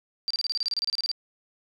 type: tone bursts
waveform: sine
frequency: 4699 Hz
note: D8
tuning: in tune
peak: -24 dBFS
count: 16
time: 0.28-1.115 s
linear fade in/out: 0 ms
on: 25 ms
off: 29 ms
effects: none